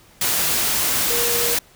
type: tone in noise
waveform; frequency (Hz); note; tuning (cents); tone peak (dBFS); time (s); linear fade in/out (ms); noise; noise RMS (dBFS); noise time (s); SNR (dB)
sine; 473.7; A#4; +28; -25; 1.1-1.55; 5; white; -20; 0.21-1.59; -8
effects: pink hiss -51 dBFS RMS until 1.75 s